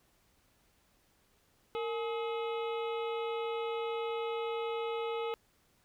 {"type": "harmonic tone with a mistuned harmonic", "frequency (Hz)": 424.6, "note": "G#4", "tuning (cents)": 38, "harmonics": [1, 2, 3, 5, 6, 7, 8, 9], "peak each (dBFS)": [-34, -41, -43, -50, -49, -51, -53, -55], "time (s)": [1.75, 5.34], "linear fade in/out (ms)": 0, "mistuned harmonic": 1, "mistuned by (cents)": 140, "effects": ["pink hiss -70 dBFS RMS until 5.84 s"]}